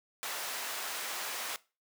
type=high-pass noise; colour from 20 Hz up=pink; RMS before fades=-38 dBFS; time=0.23-1.56 s; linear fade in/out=0 ms; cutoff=790 Hz; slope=12 dB/octave; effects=noise-tail reverb RT60 0.3 s tail -20 dB re dry